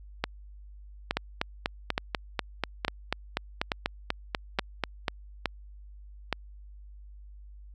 two click trains, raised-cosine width 0.3 ms, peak -10 / -10 dBFS, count 17 / 8, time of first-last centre 1.17-5.082 / 0.24-6.327 s, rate 4.09 / 1.15 Hz, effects added 50 Hz sine -45 dBFS peak until 7.74 s

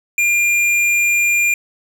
sine tone with hard clipping, 2400 Hz, D7, 37 cents sharp, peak -14 dBFS, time 0.18-1.54 s, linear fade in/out 2 ms, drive 10 dB, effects none

